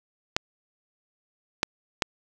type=clicks; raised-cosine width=0.2 ms; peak=-4 dBFS; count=3; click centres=0.365 / 1.631 / 2.022 s; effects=none